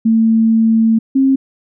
sine tone pair in turn, 224.3 / 268.2 Hz, A3 / C4, +34 / +43 cents, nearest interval minor third, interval 309 cents, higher second, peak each -8 dBFS, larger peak neither, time 0.05-0.99 / 1.15-1.36 s, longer first, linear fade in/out 10 ms, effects none

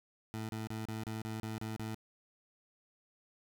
20% pulse tone bursts, 110 Hz, A2, in tune, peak -33 dBFS, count 9, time 0.34-1.946 s, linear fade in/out 0 ms, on 150 ms, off 32 ms, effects 11-bit

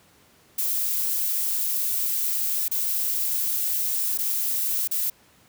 violet noise with dropouts, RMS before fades -25 dBFS, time 0.58-5.1 s, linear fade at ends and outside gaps 5 ms, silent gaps 2.682-2.713 / 4.176-4.186 / 4.876-4.912 s, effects pink hiss -57 dBFS RMS until 5.48 s + high-pass 80 Hz 12 dB/octave

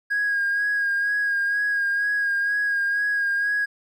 triangle tone with vibrato, 1638 Hz, G#6, 24 cents flat, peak -17 dBFS, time 0.1-3.66 s, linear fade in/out 20 ms, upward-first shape sine, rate 2.1 Hz, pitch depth 27 cents each way, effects tanh soft clip ceiling -17 dBFS

